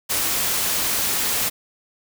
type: noise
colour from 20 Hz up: white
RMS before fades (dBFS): -22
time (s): 0.09-1.5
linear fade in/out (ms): 20
effects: none